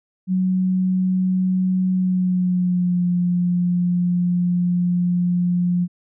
sine tone with pitch glide, 185.4 to 177.03 Hz, F#3 to F3, +4 to +24 cents, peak -16 dBFS, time 0.27-5.88 s, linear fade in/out 50 ms, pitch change -80 cents, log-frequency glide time 1.92-3.05 s, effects none

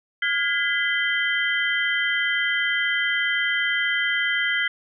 sine tone cluster, 1421 / 1646 / 2017 / 3131 Hz, F6 / G#6 / B6 / G7, +30 / -16 / +36 / -3 cents, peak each -27 / -27 / -23 / -28 dBFS, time 0.22-4.68 s, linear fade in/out 5 ms, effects none

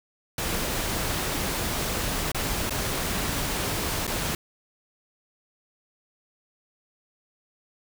pink noise with dropouts, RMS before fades -28 dBFS, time 0.38-4.35 s, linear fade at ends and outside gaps 2 ms, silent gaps 2.318-2.346 / 2.696-2.706 / 4.068-4.076 s, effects none

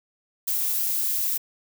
violet noise, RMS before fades -25 dBFS, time 0.47-1.38 s, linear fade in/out 10 ms, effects none

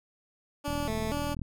15% pulse tone with vibrato, 252.1 Hz, B3, 36 cents sharp, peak -25 dBFS, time 0.64-1.35 s, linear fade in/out 20 ms, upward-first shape square, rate 2.1 Hz, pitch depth 240 cents each way
click train, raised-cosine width 5 ms, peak -24 dBFS, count 31, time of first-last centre 0.68-1.417 s, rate 40.7 Hz
effects none

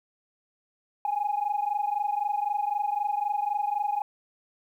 sine tone pair together, 814 / 837.9 Hz, G#5 / G#5, -35 / +15 cents, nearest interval minor second, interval 50 cents, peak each -27 dBFS, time 1.05-4.02 s, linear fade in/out 2 ms, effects tanh soft clip ceiling -19 dBFS + 10-bit

